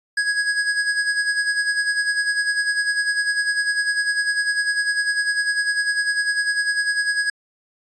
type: tone with tremolo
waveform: square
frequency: 1661.2 Hz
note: G#6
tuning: in tune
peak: -17 dBFS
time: 0.17-7.3 s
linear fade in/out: 5 ms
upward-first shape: sine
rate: 10 Hz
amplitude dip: 60%
effects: resampled to 24000 Hz